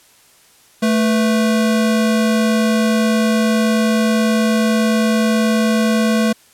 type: tone pair together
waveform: square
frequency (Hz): 220 / 493.9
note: A3 / B4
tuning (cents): 0 / 0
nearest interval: octave + major second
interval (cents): 1400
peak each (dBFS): -14 / -22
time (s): 0.82-6.33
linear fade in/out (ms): 10
effects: white hiss -50 dBFS RMS until 6.53 s + low-pass 12000 Hz 12 dB/octave